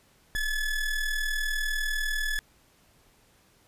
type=ring-modulated tone; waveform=square; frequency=852 Hz; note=G#5; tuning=44 cents sharp; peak=-24 dBFS; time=0.35-2.39 s; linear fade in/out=0 ms; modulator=872 Hz; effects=pink hiss -62 dBFS RMS until 3.67 s + resampled to 32000 Hz